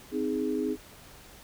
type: chord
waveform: sine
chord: Ab major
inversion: first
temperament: just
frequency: 259.6 / 311.5 / 415.3 Hz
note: C4 / Eb4 / Ab4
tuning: -13 / +2 / 0 cents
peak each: -31 dBFS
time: 0.11-0.77 s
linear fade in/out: 50 ms
effects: pink hiss -51 dBFS RMS until 1.43 s